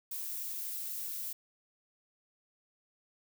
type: noise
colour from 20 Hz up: violet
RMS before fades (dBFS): -39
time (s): 0.11-1.33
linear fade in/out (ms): 5
effects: none